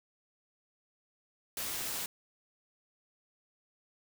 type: noise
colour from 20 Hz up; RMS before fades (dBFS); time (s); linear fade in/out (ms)
white; -37; 1.57-2.06; 2
effects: none